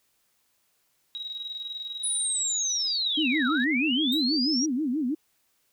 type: tone with tremolo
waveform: sine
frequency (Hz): 3824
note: A#7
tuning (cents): +43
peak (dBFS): -31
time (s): 1.15-3.64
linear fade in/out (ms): 0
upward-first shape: square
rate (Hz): 20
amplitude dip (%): 50
type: linear two-way sweep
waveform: sine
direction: down then up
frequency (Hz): 10050 to 1246 to 5800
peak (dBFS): -25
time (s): 2.03-4.66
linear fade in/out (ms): 10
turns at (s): 3.5
type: tone with vibrato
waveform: sine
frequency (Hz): 277.2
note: C#4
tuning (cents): 0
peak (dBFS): -24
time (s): 3.17-5.15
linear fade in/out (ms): 10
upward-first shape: sine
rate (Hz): 6.2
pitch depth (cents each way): 250
type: tone with exponential decay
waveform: 5% pulse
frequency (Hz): 3951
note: B7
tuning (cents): 0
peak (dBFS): -25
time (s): 4.12-4.27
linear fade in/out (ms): 5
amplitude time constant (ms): 32
effects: white hiss -70 dBFS RMS until 5.72 s